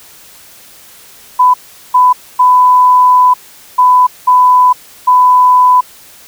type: tone bursts at uneven times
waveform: sine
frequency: 1000 Hz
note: B5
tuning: 21 cents sharp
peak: -3 dBFS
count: 6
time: 1.39-1.54 / 1.94-2.13 / 2.39-3.34 / 3.78-4.07 / 4.27-4.73 / 5.07-5.81 s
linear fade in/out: 10 ms
effects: white hiss -38 dBFS RMS until 6.27 s